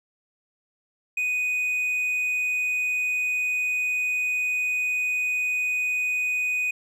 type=tone; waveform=triangle; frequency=2489 Hz; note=D#7; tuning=in tune; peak=-21 dBFS; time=1.17-6.71 s; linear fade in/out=5 ms; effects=none